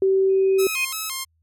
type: tone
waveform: sine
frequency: 384.4 Hz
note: G4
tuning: 34 cents flat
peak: -15 dBFS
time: 0.02-0.67 s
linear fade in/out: 2 ms
type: tone with exponential growth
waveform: sine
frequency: 2500 Hz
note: D#7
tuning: 8 cents sharp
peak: -18 dBFS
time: 0.29-0.85 s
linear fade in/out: 5 ms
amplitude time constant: 120 ms
type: tone with vibrato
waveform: 5% pulse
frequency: 1170 Hz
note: D6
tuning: 7 cents flat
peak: -15 dBFS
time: 0.58-1.25 s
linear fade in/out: 20 ms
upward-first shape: square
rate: 2.9 Hz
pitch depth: 170 cents each way
effects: added 81 Hz sine -63 dBFS peak until 1.42 s